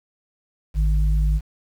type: tone pair together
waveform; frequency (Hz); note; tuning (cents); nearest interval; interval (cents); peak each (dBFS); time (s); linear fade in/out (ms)
sine; 53.74 / 152; A1 / D#3; -40 / -40; octave + tritone; 1800; -16 / -26; 0.74-1.41; 50
effects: 8-bit